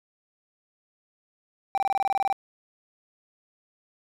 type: tone bursts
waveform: triangle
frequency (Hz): 784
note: G5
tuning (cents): 0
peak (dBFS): -19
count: 12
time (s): 1.75-2.327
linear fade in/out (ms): 0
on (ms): 27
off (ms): 23
effects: none